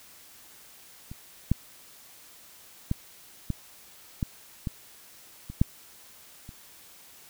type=clicks; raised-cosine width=5 ms; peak=-27 / -9 / -13 / -15 / -14 / -17 / -25 / -7 / -30 dBFS; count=9; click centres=1.115 / 1.516 / 2.914 / 3.503 / 4.228 / 4.672 / 5.5 / 5.615 / 6.491 s; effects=white hiss -52 dBFS RMS until 7.29 s